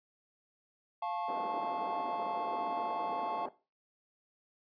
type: chord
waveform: triangle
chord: F augmented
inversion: none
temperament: just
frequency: 698.5 / 873.1 / 1091.3 Hz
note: F5 / A5 / C#6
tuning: 0 / -14 / -27 cents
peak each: -36 / -35 / -39 dBFS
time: 1.02-3.46 s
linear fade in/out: 5 ms
type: band-pass noise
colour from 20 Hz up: white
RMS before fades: -43 dBFS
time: 1.28-3.49 s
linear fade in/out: 5 ms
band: 230 to 860 Hz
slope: 24 dB/octave
effects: noise-tail reverb RT60 0.3 s tail -17 dB re dry + resampled to 11025 Hz